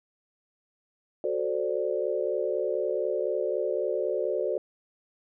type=chord; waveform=sine; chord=D dominant seventh; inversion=first; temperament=equal; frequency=370 / 440 / 523.3 / 587.3 Hz; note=F#4 / A4 / C5 / D5; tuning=0 / 0 / 0 / 0 cents; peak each=-31 dBFS; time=1.24-4.58 s; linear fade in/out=2 ms; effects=none